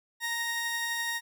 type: tone pair together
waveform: sawtooth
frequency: 928 / 1867.8 Hz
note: A#5 / A#6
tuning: -8 / +3 cents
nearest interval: octave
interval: 1211 cents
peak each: -34 / -27 dBFS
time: 0.2-1.21 s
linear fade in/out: 50 ms
effects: none